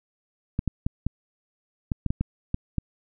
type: clicks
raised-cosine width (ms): 5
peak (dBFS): -12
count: 10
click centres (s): 0.591 / 0.677 / 0.865 / 1.066 / 1.918 / 2.063 / 2.105 / 2.21 / 2.544 / 2.783
effects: none